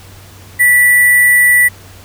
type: tone with sample-and-hold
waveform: sine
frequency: 1962 Hz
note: B6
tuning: 12 cents flat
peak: -5 dBFS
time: 0.59-1.69 s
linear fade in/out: 20 ms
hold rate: 11025 Hz
effects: added 95 Hz sine -37 dBFS peak until 2.04 s + pink hiss -39 dBFS RMS until 2.04 s